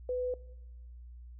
sine tone, 500 Hz, B4, 21 cents sharp, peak -30 dBFS, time 0.09-0.34 s, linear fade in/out 2 ms, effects noise-tail reverb RT60 1.0 s tail -21 dB re dry + added 60 Hz sine -46 dBFS peak until 1.39 s

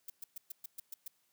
violet noise bursts, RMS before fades -43 dBFS, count 8, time 0.08-1.08 s, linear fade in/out 5 ms, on 20 ms, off 120 ms, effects white hiss -75 dBFS RMS until 1.32 s + high-pass 80 Hz 12 dB/octave

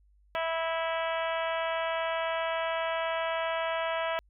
harmonic tone, 327.6 Hz, E4, 11 cents flat, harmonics 2 / 3 / 4 / 5 / 6 / 7 / 8 / 9 / 10, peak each -31 / -35 / -37 / -39 / -41 / -42 / -43 / -44 / -45 dBFS, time 0.35-4.19 s, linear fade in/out 0 ms, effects added 50 Hz sine -60 dBFS peak until 4.29 s

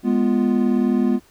triangle chord, F diminished, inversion first, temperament equal, 207.7 / 246.9 / 349.2 Hz, Ab3 / Cb4 / F4, 0 / 0 / 0 cents, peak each -18 / -16 / -22 dBFS, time 0.03-1.2 s, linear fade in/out 50 ms, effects pink hiss -54 dBFS RMS until 1.3 s

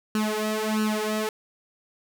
sawtooth tone with flanger, 215.2 Hz, A3, 38 cents flat, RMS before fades -26 dBFS, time 0.15-1.29 s, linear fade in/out 2 ms, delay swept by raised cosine 0.7 to 3.1 ms, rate 1.5 Hz, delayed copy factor +0.95, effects none

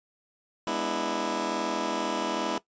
15% pulse chord, E dominant seventh, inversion first, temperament just, 206 / 247.2 / 296.7 / 329.6 Hz, G#3 / B3 / D4 / E4, -14 / +2 / +18 / 0 cents, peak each -29 / -28 / -28 / -25 dBFS, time 0.67-2.58 s, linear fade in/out 2 ms, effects noise-tail reverb RT60 0.1 s tail -18 dB re dry + resampled to 16000 Hz

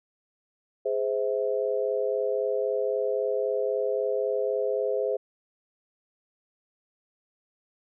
sine chord, Ab augmented, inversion none, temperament just, 415.3 / 519.1 / 648.9 Hz, Ab4 / C5 / E5, 0 / -14 / -27 cents, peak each -28 / -27 / -32 dBFS, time 0.85-5.17 s, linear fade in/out 10 ms, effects none

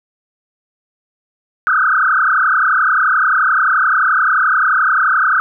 sine tone with frequency modulation, 1396.9 Hz, F6, in tune, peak -10 dBFS, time 1.67-5.4 s, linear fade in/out 0 ms, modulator 31.5 Hz, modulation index 5.3, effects none

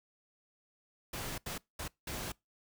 pink noise bursts at uneven times, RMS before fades -40 dBFS, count 4, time 1.13-1.38 / 1.46-1.58 / 1.79-1.88 / 2.07-2.32 s, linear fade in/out 5 ms, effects noise-tail reverb RT60 0.2 s tail -24 dB re dry

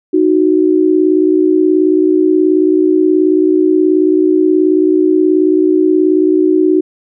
sine tone pair together, 311.1 / 369.7 Hz, D#4 / F#4, 0 / -1 cents, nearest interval minor third, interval 299 cents, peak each -10 dBFS, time 0.13-6.81 s, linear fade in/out 10 ms, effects none

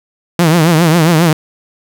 sawtooth tone with vibrato, 164.7 Hz, E3, 1 cent flat, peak -3 dBFS, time 0.39-1.33 s, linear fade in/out 2 ms, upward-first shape triangle, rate 7.4 Hz, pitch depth 150 cents each way, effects 7-bit

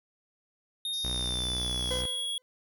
square tone with pitch glide, 3696 to 3331 Hz, A#7 to G#7, -16 to +4 cents, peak -31 dBFS, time 0.85-2.38 s, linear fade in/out 2 ms, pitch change -180 cents, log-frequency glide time 1.06-1.93 s
white band-pass noise, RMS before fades -47 dBFS, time 0.93-2.02 s, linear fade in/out 5 ms, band 4700 to 6200 Hz, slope 96 dB/octave
sawtooth tone with vibrato, 61.7 Hz, B1, 1 cent flat, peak -30 dBFS, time 1.04-2.06 s, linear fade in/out 5 ms, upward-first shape sine, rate 12 Hz, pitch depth 11 cents each way
40% pulse tone with exponential decay, 508 Hz, B4, 49 cents sharp, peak -29 dBFS, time 1.91-2.42 s, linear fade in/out 0 ms, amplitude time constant 110 ms
effects none

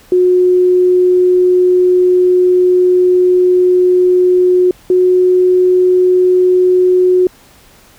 sine tone pair in turn, 362.9 / 365.2 Hz, F#4 / F#4, -34 / -23 cents, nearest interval unison, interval 11 cents, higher second, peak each -6 dBFS, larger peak neither, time 0.12-4.71 / 4.9-7.27 s, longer first, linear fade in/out 2 ms, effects pink hiss -44 dBFS RMS until 7.98 s

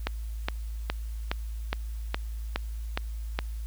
click train, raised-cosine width 0.3 ms, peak -11 dBFS, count 9, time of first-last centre 0.07-3.39 s, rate 2.41 Hz, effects added 55 Hz sine -32 dBFS peak until 3.66 s + white hiss -56 dBFS RMS until 3.66 s

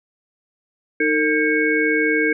sine tone cluster, 309.2 / 453.2 / 1604 / 2213 Hz, D#4 / A#4 / G6 / C#7, -11 / -49 / +39 / -3 cents, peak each -21 dBFS, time 1-2.33 s, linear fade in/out 5 ms, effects none

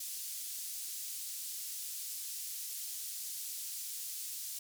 white band-pass noise, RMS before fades -42 dBFS, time 0-4.59 s, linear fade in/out 5 ms, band 5100 to 14000 Hz, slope 12 dB/octave, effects none

